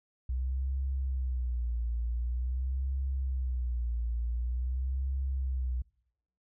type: tone with vibrato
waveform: sine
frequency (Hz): 62.3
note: B1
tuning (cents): +16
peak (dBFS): -29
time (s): 0.29-5.82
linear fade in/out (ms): 5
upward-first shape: sine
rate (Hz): 0.46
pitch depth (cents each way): 120
effects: noise-tail reverb RT60 0.8 s tail -26 dB re dry